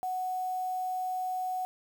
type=tone with quantisation; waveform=sine; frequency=740 Hz; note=F#5; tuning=in tune; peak=-30 dBFS; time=0.03-1.65 s; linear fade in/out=0 ms; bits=8; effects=none